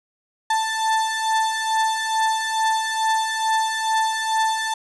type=beating tone pair; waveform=35% pulse; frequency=882 / 884.3 Hz; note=A5 / A5; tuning=+4 / +8 cents; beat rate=2.3 Hz; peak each=-23 / -19 dBFS; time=0.5-4.74 s; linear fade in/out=5 ms; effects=resampled to 24000 Hz + 8-bit